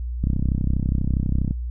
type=click train; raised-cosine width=5 ms; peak=-10 dBFS; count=42; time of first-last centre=0.24-1.509 s; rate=32.3 Hz; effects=added 60 Hz sine -25 dBFS peak until 1.7 s